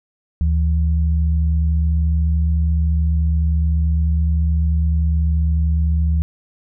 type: tone pair together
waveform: sine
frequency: 75.43 / 164.81 Hz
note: D2 / E3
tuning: +47 / 0 cents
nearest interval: octave + major second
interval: 1353 cents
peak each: -14 / -24 dBFS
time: 0.41-6.22 s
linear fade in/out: 0 ms
effects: none